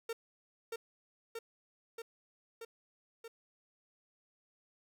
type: tone with echo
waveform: 45% pulse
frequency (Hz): 457.3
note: A#4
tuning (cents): -33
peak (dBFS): -36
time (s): 0.09-0.13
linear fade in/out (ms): 5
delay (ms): 630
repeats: 5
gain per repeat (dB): -2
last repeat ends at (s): 3.28
effects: none